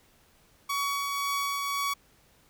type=tone with tremolo; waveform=sawtooth; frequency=1127 Hz; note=C#6; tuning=28 cents sharp; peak=-23 dBFS; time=0.69-1.94 s; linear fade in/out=10 ms; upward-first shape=triangle; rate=1.9 Hz; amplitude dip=30%; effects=pink hiss -62 dBFS RMS until 2.49 s